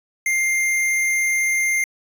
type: tone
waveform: square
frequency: 2106 Hz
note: C7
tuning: 11 cents sharp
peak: -18 dBFS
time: 0.26-1.84 s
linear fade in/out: 2 ms
effects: resampled to 32000 Hz